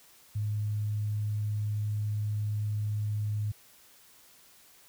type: tone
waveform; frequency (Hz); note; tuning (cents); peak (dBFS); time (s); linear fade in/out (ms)
sine; 105.3; G#2; +24; -28; 0.35-3.52; 10
effects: white hiss -58 dBFS RMS until 4.88 s